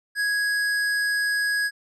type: tone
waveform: square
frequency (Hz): 1661.2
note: G#6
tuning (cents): 0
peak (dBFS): -22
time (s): 0.15-1.71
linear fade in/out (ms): 50
effects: low-pass 10000 Hz 12 dB/octave